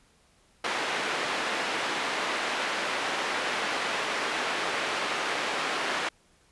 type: band-pass noise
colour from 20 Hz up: white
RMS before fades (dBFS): -30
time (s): 0.64-6.09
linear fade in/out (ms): 5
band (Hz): 310 to 2300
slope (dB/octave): 12
effects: pink hiss -63 dBFS RMS until 6.51 s + resampled to 24000 Hz